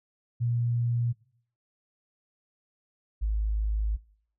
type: tone pair in turn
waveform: sine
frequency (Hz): 119 / 53.01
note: A#2 / G#1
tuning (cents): +36 / +36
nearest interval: octave + major second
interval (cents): 1400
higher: first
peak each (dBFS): -24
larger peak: neither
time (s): 0.4-1.13 / 3.21-3.97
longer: second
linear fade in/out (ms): 20
effects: noise-tail reverb RT60 0.6 s tail -22 dB re dry